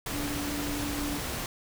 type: tone in noise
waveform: sine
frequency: 289.6 Hz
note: D4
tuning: 24 cents flat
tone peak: -33 dBFS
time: 0.13-1.18 s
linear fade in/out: 2 ms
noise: pink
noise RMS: -34 dBFS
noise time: 0.06-1.46 s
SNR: -2 dB
effects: none